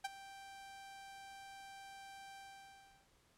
sawtooth tone with ADSR envelope, 784 Hz, G5, in tune, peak -32 dBFS, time 0.04-3.09 s, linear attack 10 ms, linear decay 25 ms, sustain -16 dB, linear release 720 ms, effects pink hiss -72 dBFS RMS until 3.37 s + low-pass 11000 Hz 12 dB/octave

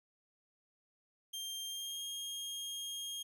sawtooth tone with pitch glide, 3184 to 3240 Hz, G7 to G#7, +26 to -43 cents, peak -37 dBFS, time 1.33-3.23 s, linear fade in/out 10 ms, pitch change +31 cents, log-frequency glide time 1.65-2.02 s, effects none

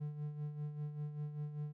triangle tone with tremolo, 148.8 Hz, D3, 23 cents sharp, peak -35 dBFS, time 0-1.73 s, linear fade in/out 20 ms, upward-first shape sine, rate 5.1 Hz, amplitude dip 60%, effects none

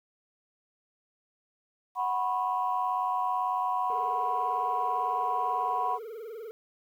sine chord, F# suspended fourth, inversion none, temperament equal with one note detuned, 740 / 987.8 / 1085.9 Hz, F#5 / B5 / C#6, 0 / 0 / -36 cents, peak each -30 / -29 / -32 dBFS, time 1.95-5.99 s, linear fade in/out 50 ms
triangle tone with vibrato, 445.8 Hz, A4, 23 cents sharp, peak -36 dBFS, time 3.9-6.51 s, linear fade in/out 0 ms, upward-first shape triangle, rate 20 Hz, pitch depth 150 cents each way
effects tanh soft clip ceiling -17 dBFS + 10-bit

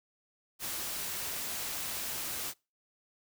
white noise, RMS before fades -37 dBFS, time 0.59-2.54 s, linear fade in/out 50 ms, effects noise-tail reverb RT60 0.3 s tail -26 dB re dry

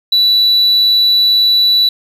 sine tone, 3951 Hz, B7, in tune, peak -5 dBFS, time 0.12-1.89 s, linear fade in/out 5 ms, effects tanh soft clip ceiling -6 dBFS + 7-bit

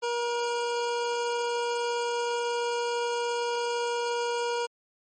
25% pulse tone, 475.8 Hz, A#4, 35 cents sharp, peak -23 dBFS, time 0.02-4.67 s, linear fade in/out 20 ms, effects MP3 32 kbps

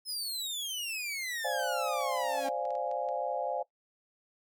sawtooth exponential sweep, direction down, 5190 to 784 Hz, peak -31 dBFS, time 0.05-2.5 s, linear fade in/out 50 ms
sine chord, D half-diminished seventh, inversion third, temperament equal, 523.3 / 587.3 / 698.5 / 830.6 Hz, C5 / D5 / F5 / Ab5, 0 / 0 / 0 / 0 cents, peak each -36 dBFS, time 1.44-3.63 s, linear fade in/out 10 ms
clicks, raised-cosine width 0.2 ms, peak -37 dBFS, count 12, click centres 1.598 / 1.634 / 1.883 / 1.934 / 2.009 / 2.174 / 2.239 / 2.653 / 2.706 / 2.753 / 2.914 / 3.088 s
sawtooth tone with exponential growth, 275.1 Hz, C#4, 13 cents flat, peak -32 dBFS, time 2.09-2.49 s, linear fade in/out 5 ms, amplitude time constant 86 ms
effects noise-tail reverb RT60 0.1 s tail -19 dB re dry

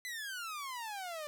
sawtooth exponential sweep, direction down, 2036 to 584 Hz, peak -36 dBFS, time 0.05-1.27 s, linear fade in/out 0 ms, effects none

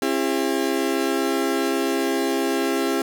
35% pulse tone cluster, 269 / 336.4 / 404 Hz, C4 / E4 / G#4, +48 / +35 / -48 cents, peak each -23 dBFS, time 0.02-3.02 s, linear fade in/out 2 ms, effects none

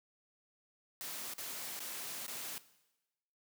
white noise with dropouts, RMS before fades -43 dBFS, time 1.01-2.58 s, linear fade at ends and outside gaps 0 ms, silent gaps 1.337-1.382 / 1.792-1.804 / 2.265-2.28 s, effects noise-tail reverb RT60 1.0 s tail -17 dB re dry + high-pass 150 Hz 12 dB/octave

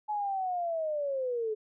sine linear sweep, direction down, 854 to 422.3 Hz, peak -29 dBFS, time 0.08-1.55 s, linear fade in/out 20 ms, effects none

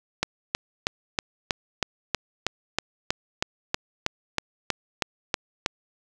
click train, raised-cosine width 0.2 ms, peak -5 dBFS, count 18, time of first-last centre 0.23-5.661 s, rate 3.13 Hz, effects none

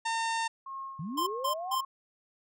harmonic tone, 909 Hz, A#5, 44 cents flat, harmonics 1 / 2 / 3 / 4 / 5 / 6 / 7 / 8 / 9 / 10, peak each -30 / -36 / -40 / -42 / -44 / -46 / -47 / -48 / -49 / -50 dBFS, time 0.05-0.48 s, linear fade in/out 10 ms
sine tone with tremolo, 1079 Hz, C#6, 47 cents flat, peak -36 dBFS, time 0.66-1.85 s, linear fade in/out 5 ms, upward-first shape sine, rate 1.9 Hz, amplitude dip 75%
sine linear sweep, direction up, 137.1 to 808 Hz, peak -34 dBFS, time 0.99-1.75 s, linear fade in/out 5 ms
square tone bursts, 1046.5 Hz, C6, in tune, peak -28 dBFS, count 3, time 1.17-1.81 s, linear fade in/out 10 ms, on 100 ms, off 170 ms
effects none

